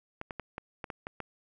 clicks, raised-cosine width 0.5 ms, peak -22 dBFS, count 8, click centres 0.214 / 0.308 / 0.397 / 0.581 / 0.842 / 0.902 / 1.069 / 1.203 s, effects none

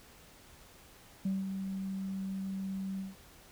sine tone with ADSR envelope, 192.4 Hz, G3, 32 cents flat, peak -27 dBFS, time 1.25-3.16 s, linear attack 6 ms, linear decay 190 ms, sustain -7 dB, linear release 170 ms, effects tanh soft clip ceiling -26 dBFS + pink hiss -57 dBFS RMS until 3.51 s

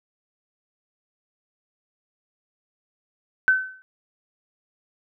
sine tone with exponential decay, 1524 Hz, G6, 49 cents flat, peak -11 dBFS, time 3.48-3.82 s, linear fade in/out 0 ms, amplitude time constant 73 ms, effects none

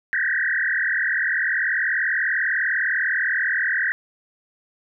sine tone with frequency modulation, 1731 Hz, A6, 29 cents flat, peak -19 dBFS, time 0.13-3.92 s, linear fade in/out 0 ms, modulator 40.2 Hz, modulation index 5.3, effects none

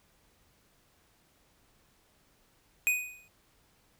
square tone with exponential decay, 2489 Hz, D#7, in tune, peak -22 dBFS, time 2.87-3.28 s, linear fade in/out 0 ms, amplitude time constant 89 ms, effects pink hiss -67 dBFS RMS until 3.99 s

